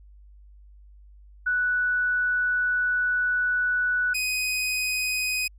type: tone pair in turn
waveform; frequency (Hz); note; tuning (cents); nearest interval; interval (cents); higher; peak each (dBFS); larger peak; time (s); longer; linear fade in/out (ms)
sine / sawtooth; 1480 / 2503; F#6 / D#7; 0 / +10; major sixth; 910; second; -21; neither; 1.46-4.14 / 4.14-5.48; first; 10
effects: added 50 Hz sine -47 dBFS peak until 5.58 s + resampled to 32000 Hz